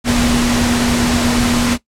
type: tone in noise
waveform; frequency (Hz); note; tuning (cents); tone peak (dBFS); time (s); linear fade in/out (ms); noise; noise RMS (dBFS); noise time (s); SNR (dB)
sine; 240.5; B3; -46; -14; 0.04-1.78; 50; pink; -17; 0.04-1.78; 0
effects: noise-tail reverb RT60 0.1 s tail -17 dB re dry + low-pass 9000 Hz 12 dB/octave